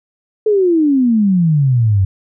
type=exponential sweep; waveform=sine; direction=down; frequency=439.3 to 92.5 Hz; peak=-9 dBFS; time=0.46-2.05 s; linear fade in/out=5 ms; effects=none